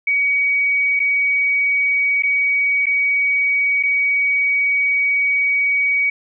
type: tone with dropouts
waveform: sine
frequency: 2259 Hz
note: C#7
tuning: 32 cents sharp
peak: -14 dBFS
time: 0.07-6.1 s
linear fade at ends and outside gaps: 5 ms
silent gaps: 0.994-1 / 2.224-2.234 / 2.858-2.866 / 3.828-3.834 s
effects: none